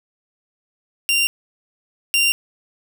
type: tone pair in turn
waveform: sawtooth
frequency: 2775 / 2775 Hz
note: F7 / F7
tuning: -12 / -12 cents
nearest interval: unison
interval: 0 cents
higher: neither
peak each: -12 / -11 dBFS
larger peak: second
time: 1.09-1.27 / 2.14-2.32 s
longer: neither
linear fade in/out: 0 ms
effects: none